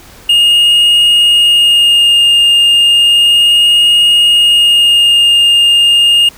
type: tone with vibrato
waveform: triangle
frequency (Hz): 2840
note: F7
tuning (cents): +28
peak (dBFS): -3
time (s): 0.29-6.29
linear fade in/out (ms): 5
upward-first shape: sine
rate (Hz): 0.33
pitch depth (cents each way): 11
effects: pink hiss -37 dBFS RMS until 6.37 s